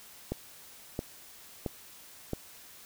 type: click train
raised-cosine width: 2 ms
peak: -18 dBFS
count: 4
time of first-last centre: 0.32-2.333 s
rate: 1.49 Hz
effects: white hiss -52 dBFS RMS until 2.85 s